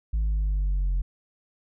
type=linear sweep; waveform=sine; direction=down; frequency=54.3 to 43.92 Hz; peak=-19 dBFS; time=0.13-1.02 s; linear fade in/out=10 ms; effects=tanh soft clip ceiling -21 dBFS